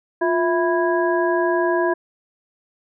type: harmonic tone with a mistuned harmonic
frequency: 329.6 Hz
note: E4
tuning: in tune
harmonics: 1 / 2 / 3 / 5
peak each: -19 / -22 / -24 / -26 dBFS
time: 0.21-1.94 s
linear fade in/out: 10 ms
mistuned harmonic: 1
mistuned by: +110 cents
effects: none